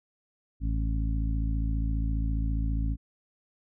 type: harmonic tone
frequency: 54.8 Hz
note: A1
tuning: 6 cents flat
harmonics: 1 / 2 / 3 / 4 / 5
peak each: -26 / -34 / -38 / -41 / -38 dBFS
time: 0.6-2.97 s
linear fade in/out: 50 ms
effects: none